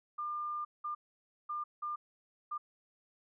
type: tone bursts at uneven times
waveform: sine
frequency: 1200 Hz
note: D6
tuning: 37 cents sharp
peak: -35 dBFS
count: 5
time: 0.18-0.65 / 0.84-0.95 / 1.49-1.64 / 1.82-1.96 / 2.51-2.58 s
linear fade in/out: 10 ms
effects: none